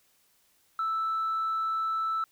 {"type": "tone", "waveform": "sine", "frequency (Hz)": 1318.5, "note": "E6", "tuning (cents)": 0, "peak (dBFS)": -25, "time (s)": [0.79, 2.24], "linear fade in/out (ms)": 2, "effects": ["tanh soft clip ceiling -24 dBFS", "white hiss -67 dBFS RMS until 2.31 s"]}